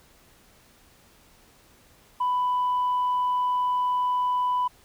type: tone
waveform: sine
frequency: 994 Hz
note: B5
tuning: 11 cents sharp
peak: -20 dBFS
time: 2.2-4.68 s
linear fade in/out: 10 ms
effects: tanh soft clip ceiling -19 dBFS + pink hiss -57 dBFS RMS until 4.84 s